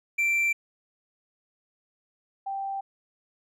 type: tone pair in turn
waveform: triangle / sine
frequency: 2349 / 783.9 Hz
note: D7 / G5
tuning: 0 / 0 cents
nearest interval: octave + perfect fifth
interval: 1900 cents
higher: first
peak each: -20 / -29 dBFS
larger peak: first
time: 0.18-0.53 / 2.46-2.81 s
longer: neither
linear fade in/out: 10 ms
effects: none